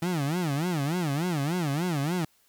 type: tone with vibrato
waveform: 30% pulse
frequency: 158.8 Hz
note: D#3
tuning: 36 cents sharp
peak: -23 dBFS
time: 0.02-2.25 s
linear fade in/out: 5 ms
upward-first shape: sine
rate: 3.4 Hz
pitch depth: 250 cents each way
effects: white hiss -65 dBFS RMS until 2.48 s